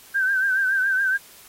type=tone with vibrato; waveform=sine; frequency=1557 Hz; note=G6; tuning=12 cents flat; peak=-18 dBFS; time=0.14-1.18 s; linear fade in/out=20 ms; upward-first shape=triangle; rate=7.1 Hz; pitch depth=72 cents each way; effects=white hiss -48 dBFS RMS until 1.48 s + AAC 48 kbps